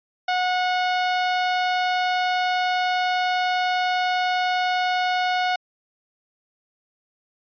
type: tone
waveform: sawtooth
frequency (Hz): 730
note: F#5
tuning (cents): -24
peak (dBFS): -16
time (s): 0.28-5.56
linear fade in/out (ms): 5
effects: resampled to 11025 Hz